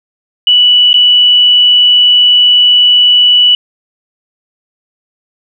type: tone with dropouts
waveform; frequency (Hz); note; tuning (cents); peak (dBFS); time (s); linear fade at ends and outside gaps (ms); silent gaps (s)
sine; 2956; F#7; -2; -3; 0.47-3.55; 2; 0.931-0.941
effects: none